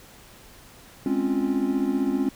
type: chord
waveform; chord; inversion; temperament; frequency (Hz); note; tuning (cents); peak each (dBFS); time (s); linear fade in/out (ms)
triangle; Db major seventh; second; equal; 207.7 / 261.6 / 277.2 / 349.2; Ab3 / C4 / Db4 / F4; 0 / 0 / 0 / 0; -28 / -24 / -23 / -28; 1.06-2.29; 2
effects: pink hiss -49 dBFS RMS until 2.35 s